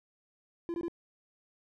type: tone bursts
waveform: triangle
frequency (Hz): 340.5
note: F4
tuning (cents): -44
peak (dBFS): -30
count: 3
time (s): 0.69-0.882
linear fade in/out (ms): 0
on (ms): 50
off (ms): 21
effects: none